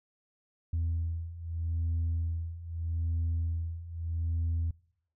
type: beating tone pair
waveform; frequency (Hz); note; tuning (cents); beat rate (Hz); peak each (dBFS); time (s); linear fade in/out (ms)
sine; 82.41 / 83.21; E2 / E2; 0 / +17; 0.8; -33 / -30; 0.73-4.71; 5
effects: noise-tail reverb RT60 0.7 s tail -25 dB re dry + tanh soft clip ceiling -25 dBFS

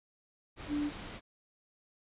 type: tone in noise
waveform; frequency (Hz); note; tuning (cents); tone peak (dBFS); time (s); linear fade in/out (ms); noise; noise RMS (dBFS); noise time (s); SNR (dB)
sine; 293.7; D4; 0; -30; 0.68-0.91; 50; pink; -44; 0.56-1.21; +11
effects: resampled to 8000 Hz

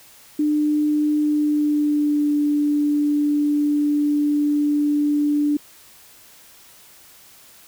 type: tone with pitch glide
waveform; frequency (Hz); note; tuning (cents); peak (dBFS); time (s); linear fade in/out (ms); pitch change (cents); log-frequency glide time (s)
sine; 299.5 to 293.7; D4 to D4; +34 to 0; -16; 0.39-5.57; 5; -34; 1.17-2.35
effects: white hiss -48 dBFS RMS until 7.67 s

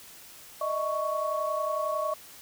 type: tone cluster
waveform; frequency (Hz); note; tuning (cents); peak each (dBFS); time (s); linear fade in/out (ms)
sine; 610 / 641 / 1113; D#5 / E5 / C#6; -34 / -49 / +7; -31 / -33 / -30; 0.61-2.14; 5
effects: white hiss -49 dBFS RMS until 2.41 s

